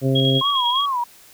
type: harmonic tone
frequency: 133.5 Hz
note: C3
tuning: 35 cents sharp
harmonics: 1 / 2 / 3 / 4 / 5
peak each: -18 / -21 / -24 / -25 / -33 dBFS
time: 0.01-0.42 s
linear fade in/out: 50 ms
type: tone with tremolo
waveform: sine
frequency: 3288 Hz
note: G#7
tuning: 18 cents flat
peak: -18 dBFS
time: 0.15-0.86 s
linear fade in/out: 10 ms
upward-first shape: square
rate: 9.9 Hz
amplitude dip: 35%
type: tone with vibrato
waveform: sine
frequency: 1046.5 Hz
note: C6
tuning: in tune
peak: -19 dBFS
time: 0.41-1.04 s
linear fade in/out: 5 ms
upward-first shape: sine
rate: 2.9 Hz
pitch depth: 160 cents each way
effects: white hiss -48 dBFS RMS until 1.33 s